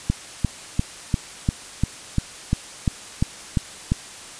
click train, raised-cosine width 5 ms, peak -6 dBFS, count 12, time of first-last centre 0.1-3.919 s, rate 2.88 Hz, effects white hiss -39 dBFS RMS until 4.39 s + resampled to 22050 Hz

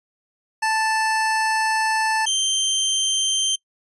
25% pulse tone pair in turn, 880 / 3136 Hz, A5 / G7, 0 / 0 cents, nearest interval octave + minor seventh, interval 2200 cents, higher second, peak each -15 dBFS, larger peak neither, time 0.62-2.26 / 2.26-3.56 s, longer first, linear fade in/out 10 ms, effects noise-tail reverb RT60 0.1 s tail -23 dB re dry + resampled to 24000 Hz

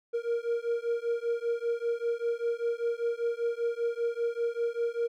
triangle beating tone pair, 466.2 / 471.3 Hz, A#4 / A#4, 0 / +19 cents, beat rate 5.1 Hz, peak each -29 dBFS, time 0.13-5.08 s, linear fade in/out 20 ms, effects none

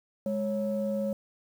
sine tone pair together, 207.7 / 550.7 Hz, G#3 / C#5, 0 / -11 cents, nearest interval octave + perfect fourth, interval 1689 cents, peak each -29 / -29 dBFS, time 0.26-1.13 s, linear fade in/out 2 ms, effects tanh soft clip ceiling -21 dBFS + 9-bit

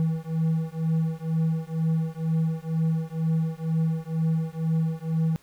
triangle beating tone pair, 160.4 / 162.5 Hz, E3 / E3, -47 / -24 cents, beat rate 2.1 Hz, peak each -24 dBFS, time 0-5.36 s, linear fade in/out 0 ms, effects pink hiss -58 dBFS RMS until 5.42 s

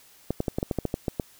clicks, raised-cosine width 2 ms, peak -12 dBFS, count 11, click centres 0.306 / 0.404 / 0.482 / 0.585 / 0.629 / 0.712 / 0.787 / 0.853 / 0.941 / 1.082 / 1.198 s, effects white hiss -55 dBFS RMS until 1.39 s

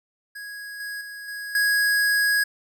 square tone with level steps, 1658 Hz, G#6, 3 cents flat, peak -35 / -31 / -36 / -32 / -19 dBFS, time 0.35-2.44 s, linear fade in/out 10 ms, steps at 0.8 / 1.01 / 1.28 / 1.55 s, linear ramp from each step 2 ms, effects none

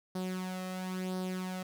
sawtooth tone with flanger, 185 Hz, F#3, in tune, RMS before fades -37 dBFS, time 0.15-1.63 s, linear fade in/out 5 ms, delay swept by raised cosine 0.2 to 1.6 ms, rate 0.98 Hz, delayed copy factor +0.6, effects none

